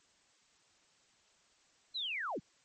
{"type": "linear sweep", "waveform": "sine", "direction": "down", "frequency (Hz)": [4186, 92.5], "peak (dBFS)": -35, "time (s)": [1.94, 2.4], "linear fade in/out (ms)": 20, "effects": ["white hiss -69 dBFS RMS until 2.64 s", "MP3 32 kbps"]}